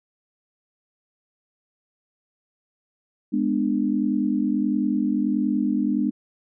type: chord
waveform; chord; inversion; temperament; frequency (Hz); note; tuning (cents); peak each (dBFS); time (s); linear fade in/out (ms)
sine; G# diminished; none; just; 207.7 / 249.2 / 299; G#3 / B3 / D4; 0 / +16 / +31; -24; 3.32-6.11; 20
effects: none